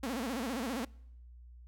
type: tone with vibrato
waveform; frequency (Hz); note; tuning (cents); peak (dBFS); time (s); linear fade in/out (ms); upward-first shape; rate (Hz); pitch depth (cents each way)
sawtooth; 247.6; B3; +5; -30; 0.03-0.85; 5; sine; 15; 210
effects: noise-tail reverb RT60 0.8 s tail -26 dB re dry + added 60 Hz sine -50 dBFS peak until 1.67 s